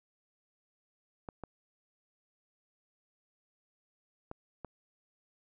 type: clicks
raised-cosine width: 1 ms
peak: -27 dBFS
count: 4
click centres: 1.288 / 1.437 / 4.314 / 4.647 s
effects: none